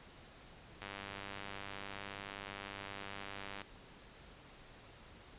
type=click train; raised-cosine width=0.3 ms; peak=-28 dBFS; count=279; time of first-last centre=0.82-3.617 s; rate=99.4 Hz; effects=pink hiss -57 dBFS RMS until 5.38 s + resampled to 8000 Hz